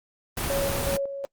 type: noise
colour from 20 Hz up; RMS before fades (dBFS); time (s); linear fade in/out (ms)
pink; -28; 0.37-0.97; 5
type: tone with tremolo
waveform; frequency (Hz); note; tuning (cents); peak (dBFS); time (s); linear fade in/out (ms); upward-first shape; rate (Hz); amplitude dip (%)
sine; 554.4; C#5; 0; -24; 0.5-1.25; 0; square; 2.7; 55
effects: noise-tail reverb RT60 0.1 s tail -26 dB re dry + Opus 24 kbps